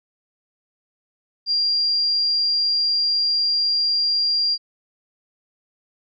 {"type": "tone", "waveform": "sine", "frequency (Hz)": 4774, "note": "D8", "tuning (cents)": 28, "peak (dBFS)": -17, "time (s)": [1.46, 4.58], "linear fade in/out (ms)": 50, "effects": []}